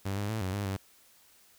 sawtooth tone with pitch steps, 98.1 / 102 / 110.4 / 93.5 / 101.6 / 96.7 Hz, G2 / G#2 / A2 / F#2 / G#2 / G2, +2 / -31 / +6 / +19 / -38 / -23 cents, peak -27 dBFS, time 0.05-0.77 s, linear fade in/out 10 ms, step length 120 ms, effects white hiss -61 dBFS RMS until 1.58 s

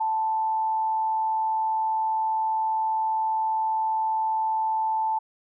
sine tone with frequency modulation, 880 Hz, A5, in tune, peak -22 dBFS, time 0-5.19 s, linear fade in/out 10 ms, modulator 135 Hz, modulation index 0.21, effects none

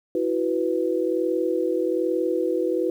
sine chord, E suspended second, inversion none, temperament just, 329.6 / 370.8 / 494.4 Hz, E4 / F#4 / B4, 0 / +4 / +2 cents, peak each -25 dBFS, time 0.15-2.9 s, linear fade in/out 2 ms, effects 9-bit

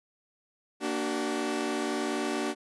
sawtooth chord, Bb augmented, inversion none, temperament equal with one note detuned, 233.1 / 293.7 / 377.8 Hz, Bb3 / D4 / F#4, 0 / 0 / +36 cents, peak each -31 / -28 / -29 dBFS, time 0.8-2.55 s, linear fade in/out 50 ms, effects resampled to 24000 Hz

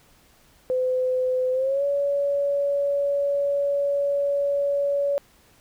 sine tone with pitch glide, 510 to 565.9 Hz, C5 to C#5, -44 to +36 cents, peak -20 dBFS, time 0.7-5.18 s, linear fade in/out 0 ms, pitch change +180 cents, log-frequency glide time 1.52-1.84 s, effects pink hiss -57 dBFS RMS until 5.6 s

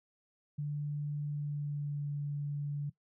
sine tone with pitch glide, 146.83 to 144.72 Hz, D3 to D3, 0 to -25 cents, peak -33 dBFS, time 0.58-2.9 s, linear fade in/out 10 ms, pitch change -25 cents, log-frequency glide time 1.26-2.08 s, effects noise-tail reverb RT60 0.1 s tail -18 dB re dry

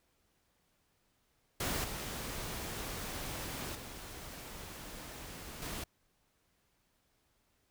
pink noise with level steps, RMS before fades -35 / -41 / -47 / -41 dBFS, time 1.6-5.84 s, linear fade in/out 5 ms, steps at 1.84 / 3.75 / 5.62 s, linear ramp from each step 2 ms, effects pink hiss -75 dBFS RMS until 7.7 s

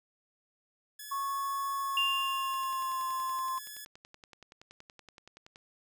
5% pulse tone, 1706 Hz, G#6, 46 cents sharp, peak -32 dBFS, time 0.99-3.85 s, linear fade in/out 5 ms
sine tone with pitch glide, 1100 to 1047.3 Hz, C#6 to C6, -14 to +1 cents, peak -31 dBFS, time 1.11-3.59 s, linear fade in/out 10 ms, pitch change -85 cents, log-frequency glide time 1.75-3.03 s
sine tone with exponential decay, 2794 Hz, F7, in tune, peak -25 dBFS, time 1.97-3.4 s, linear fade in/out 2 ms, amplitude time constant 310 ms
click train, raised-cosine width 0.2 ms, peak -34 dBFS, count 33, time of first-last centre 2.54-5.559 s, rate 10.6 Hz
effects none

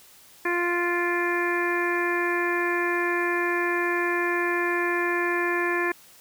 harmonic tone with a mistuned harmonic, 349.2 Hz, F4, in tune, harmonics 1 / 2 / 3 / 4 / 5 / 6 / 7, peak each -26 / -35 / -30 / -37 / -27 / -35 / -34 dBFS, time 0.45-5.92 s, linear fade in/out 5 ms, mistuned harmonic 7, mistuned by -30 cents, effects white hiss -52 dBFS RMS until 6.2 s

